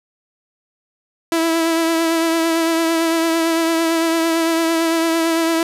sawtooth tone with vibrato, 329 Hz, E4, 3 cents flat, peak -11 dBFS, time 1.32-5.63 s, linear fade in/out 2 ms, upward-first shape triangle, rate 8.9 Hz, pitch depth 30 cents each way, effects resampled to 32000 Hz + 7-bit

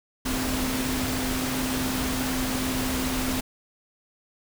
sine tone in noise, 257.6 Hz, C4, 27 cents flat, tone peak -28 dBFS, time 0.25-3.41 s, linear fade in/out 10 ms, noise pink, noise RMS -29 dBFS, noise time 0.25-3.41 s, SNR -2 dB, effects none

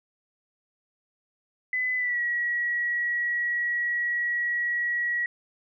sine tone with pitch glide, 2009 to 1918.3 Hz, B6 to A#6, +29 to +49 cents, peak -24 dBFS, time 1.73-5.26 s, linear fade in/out 2 ms, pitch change -80 cents, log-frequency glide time 1.97-2.2 s, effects none

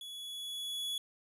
45% pulse tone with level ramp, 3389 Hz, G#7, 34 cents sharp, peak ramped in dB -44 to -34 dBFS, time 0.01-0.98 s, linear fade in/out 2 ms, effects resampled to 32000 Hz

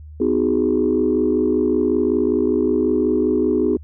sine chord, G# minor seventh, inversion first, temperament equal with one note detuned, 251.7 / 311.1 / 370 / 415.3 Hz, B3 / D#4 / F#4 / G#4, +33 / 0 / 0 / 0 cents, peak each -20 dBFS, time 0.2-3.77 s, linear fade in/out 5 ms, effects tanh soft clip ceiling -7 dBFS + added 76 Hz sine -35 dBFS peak until 3.83 s

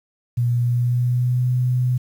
sine tone with pitch glide, 120.5 to 125.4 Hz, B2 to B2, -42 to +27 cents, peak -16 dBFS, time 0.37-1.98 s, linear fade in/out 10 ms, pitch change +69 cents, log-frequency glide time 0.57-1.51 s, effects 8-bit

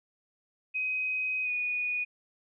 sine tone with pitch glide, 2519 to 2467 Hz, D#7 to D#7, +21 to -15 cents, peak -28 dBFS, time 0.74-2.05 s, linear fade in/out 20 ms, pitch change -36 cents, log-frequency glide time 1.43-1.51 s, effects none

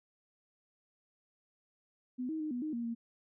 sine tone with pitch steps, 251.5 / 316.4 / 307.5 / 244.9 / 308.5 / 235.8 / 232 Hz, B3 / D#4 / D#4 / B3 / D#4 / A#3 / A#3, +32 / +29 / -20 / -14 / -15 / +20 / -8 cents, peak -34 dBFS, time 2.18-2.95 s, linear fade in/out 20 ms, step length 110 ms, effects none

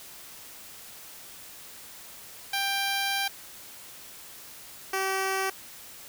10% pulse tone pair in turn, 790 / 384 Hz, G5 / G4, +13 / -36 cents, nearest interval octave, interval 1249 cents, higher first, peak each -18 dBFS, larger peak neither, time 2.53-3.28 / 4.93-5.5 s, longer first, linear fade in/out 5 ms, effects white hiss -46 dBFS RMS until 6.08 s

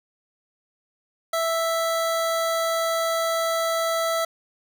25% pulse tone, 659.3 Hz, E5, in tune, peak -18 dBFS, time 1.33-4.25 s, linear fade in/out 5 ms, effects none

